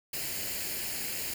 white noise with comb filter, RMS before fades -35 dBFS, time 0.13-1.34 s, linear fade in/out 5 ms, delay 0.42 ms, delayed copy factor +0.6, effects none

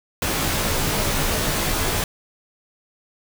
pink noise with comb filter, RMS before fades -22 dBFS, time 0.22-2.04 s, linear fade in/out 2 ms, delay 17 ms, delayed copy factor -0.8, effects none

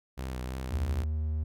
sawtooth tone with vibrato, 64 Hz, C2, 38 cents flat, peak -30 dBFS, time 0.17-1.05 s, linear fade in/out 20 ms, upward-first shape sine, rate 3.1 Hz, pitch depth 41 cents each way
triangle tone, 77.3 Hz, D#2, 11 cents flat, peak -26 dBFS, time 0.71-1.44 s, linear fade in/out 10 ms
effects none

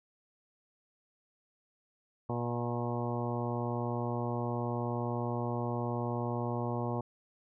harmonic tone with a mistuned harmonic, 120 Hz, B2, 49 cents flat, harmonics 1 / 2 / 3 / 4 / 5 / 6 / 7 / 8 / 9, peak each -35 / -38 / -40 / -41 / -42 / -43 / -43 / -44 / -45 dBFS, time 2.29-7.01 s, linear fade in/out 5 ms, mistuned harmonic 8, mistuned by -35 cents, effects none

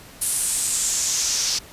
pink noise with band-pass filter sweep, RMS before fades -23 dBFS, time 0.21-1.59 s, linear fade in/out 10 ms, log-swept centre 10000 to 5300 Hz, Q 3.4, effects pink hiss -44 dBFS RMS until 1.72 s + resampled to 32000 Hz

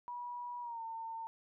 sine tone with pitch glide, 970 to 905 Hz, B5 to A5, -31 to +48 cents, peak -40 dBFS, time 0.08-1.27 s, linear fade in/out 0 ms, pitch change -121 cents, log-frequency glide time 0.61-0.82 s, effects none

